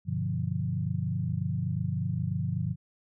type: chord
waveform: sine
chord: G dominant seventh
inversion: none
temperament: equal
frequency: 98 / 123.47 / 146.83 / 174.61 Hz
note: G2 / B2 / D3 / F3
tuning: 0 / 0 / 0 / 0 cents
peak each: -33 dBFS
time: 0.05-2.76 s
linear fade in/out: 50 ms
effects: none